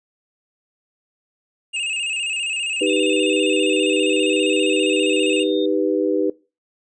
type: tone with vibrato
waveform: square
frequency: 2700 Hz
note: E7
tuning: 41 cents sharp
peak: -22 dBFS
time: 1.73-5.44 s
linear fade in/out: 20 ms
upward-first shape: square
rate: 15 Hz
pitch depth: 71 cents each way
type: chord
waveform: sine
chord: Eb augmented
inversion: none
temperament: equal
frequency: 311.1 / 392 / 493.9 Hz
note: Eb4 / G4 / B4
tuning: 0 / 0 / 0 cents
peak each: -21 dBFS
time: 2.81-6.3 s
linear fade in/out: 5 ms
type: tone with pitch glide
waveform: sine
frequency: 3597 to 3662 Hz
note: A7 to A#7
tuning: +37 to -32 cents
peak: -30 dBFS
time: 2.87-5.66 s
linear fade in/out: 5 ms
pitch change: +31 cents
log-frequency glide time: 3.65-4.41 s
effects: noise-tail reverb RT60 0.3 s tail -21 dB re dry + resampled to 22050 Hz